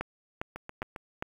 two click trains, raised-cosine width 0.5 ms, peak -17 / -24 dBFS, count 4 / 4, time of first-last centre 0.01-1.225 / 0.56-0.962 s, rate 2.47 / 7.47 Hz, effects 8-bit

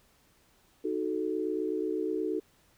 sine chord, D# diminished, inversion none, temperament equal with one note detuned, 311.1 / 370 / 438.2 Hz, D#4 / F#4 / A4, 0 / 0 / -7 cents, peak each -33 dBFS, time 0.84-2.4 s, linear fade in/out 10 ms, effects pink hiss -65 dBFS RMS until 2.77 s

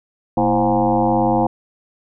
sine tone with frequency modulation, 523.3 Hz, C5, in tune, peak -13 dBFS, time 0.37-1.47 s, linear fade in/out 5 ms, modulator 97.9 Hz, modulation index 3.8, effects none

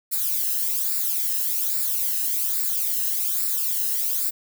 violet noise with flanger, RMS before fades -24 dBFS, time 0.11-4.31 s, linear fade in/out 20 ms, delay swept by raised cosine 0.32 to 0.88 ms, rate 1.2 Hz, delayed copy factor -0.7, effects none

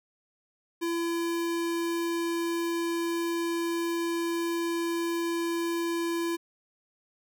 square tone, 337.7 Hz, E4, 42 cents sharp, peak -28 dBFS, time 0.81-6.37 s, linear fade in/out 20 ms, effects none

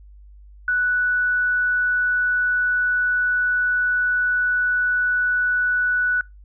sine tone, 1480 Hz, F#6, in tune, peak -17 dBFS, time 0.68-6.21 s, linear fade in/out 2 ms, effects noise-tail reverb RT60 0.2 s tail -23 dB re dry + added 50 Hz sine -42 dBFS peak until 6.44 s

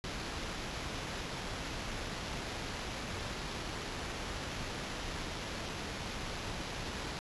pink noise with sample-and-hold, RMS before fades -40 dBFS, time 0.04-7.19 s, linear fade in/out 0 ms, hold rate 8820 Hz, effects resampled to 24000 Hz

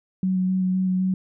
sine tone with vibrato, 186 Hz, F#3, 9 cents sharp, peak -19 dBFS, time 0.23-1.14 s, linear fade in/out 2 ms, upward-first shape square, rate 3.9 Hz, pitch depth 11 cents each way, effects none

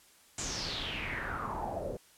pink noise with low-pass filter sweep, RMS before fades -37 dBFS, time 0.38-1.97 s, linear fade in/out 2 ms, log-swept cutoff 7500 to 470 Hz, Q 5.6, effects white hiss -61 dBFS RMS until 2.17 s + low-pass 12000 Hz 12 dB/octave

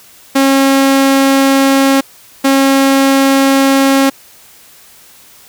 sawtooth tone pair in turn, 271.8 / 271.8 Hz, C#4 / C#4, -34 / -34 cents, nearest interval unison, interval 0 cents, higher neither, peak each -3 dBFS, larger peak neither, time 0.35-2.01 / 2.44-4.1 s, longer neither, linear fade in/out 10 ms, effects white hiss -41 dBFS RMS until 5.48 s

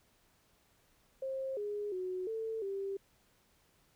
sine tone with pitch steps, 532 / 413.6 / 368.5 / 445.8 / 392.6 Hz, C5 / G#4 / F#4 / A4 / G4, +29 / -7 / -7 / +23 / +3 cents, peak -35 dBFS, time 1.22-2.97 s, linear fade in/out 5 ms, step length 350 ms, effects pink hiss -70 dBFS RMS until 3.95 s

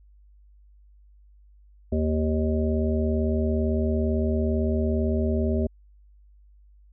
harmonic tone, 77.8 Hz, D#2, in tune, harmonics 1 / 3 / 5 / 7 / 8, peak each -24 / -26 / -29 / -36 / -32 dBFS, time 1.92-5.67 s, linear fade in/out 5 ms, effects added 50 Hz sine -51 dBFS peak until 6.92 s

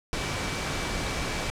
sine tone in noise, 2307 Hz, D7, 31 cents flat, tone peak -40 dBFS, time 0.13-1.5 s, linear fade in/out 0 ms, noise pink, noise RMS -30 dBFS, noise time 0.13-1.5 s, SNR -13 dB, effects low-pass 7000 Hz 12 dB/octave

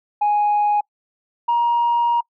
sine tone pair in turn, 830.6 / 945.8 Hz, G#5 / A#5, 0 / +25 cents, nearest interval major second, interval 225 cents, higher second, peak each -13 dBFS, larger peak neither, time 0.21-0.81 / 1.48-2.21 s, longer second, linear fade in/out 10 ms, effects noise-tail reverb RT60 0.1 s tail -26 dB re dry + tanh soft clip ceiling -12 dBFS

